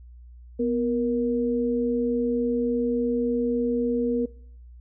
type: tone pair together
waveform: sine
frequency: 246.9 / 470.4 Hz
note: B3 / A#4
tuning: 0 / +16 cents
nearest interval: major seventh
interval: 1116 cents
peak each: -24 dBFS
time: 0.59-4.26 s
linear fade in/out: 10 ms
effects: noise-tail reverb RT60 0.6 s tail -22 dB re dry + added 60 Hz sine -43 dBFS peak until 4.8 s